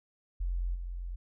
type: tone with level steps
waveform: sine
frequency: 43.95 Hz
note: F1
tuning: 12 cents sharp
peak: -29 / -35 dBFS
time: 0.4-1.16 s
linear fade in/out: 10 ms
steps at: 0.74 s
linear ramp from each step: 20 ms
effects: none